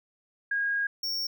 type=tone pair in turn; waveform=sine / square; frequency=1634 / 5496 Hz; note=G#6 / F8; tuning=-29 / -29 cents; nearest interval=octave + major sixth; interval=2100 cents; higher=second; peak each=-25 / -29 dBFS; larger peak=first; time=0.51-0.87 / 1.03-1.27 s; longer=first; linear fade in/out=5 ms; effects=none